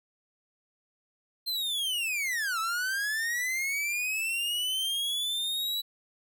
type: linear two-way sweep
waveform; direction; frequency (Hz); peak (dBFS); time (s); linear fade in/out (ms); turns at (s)
45% pulse; down then up; 4181 to 1292 to 3950; -28; 1.46-5.82; 20; 2.59
effects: none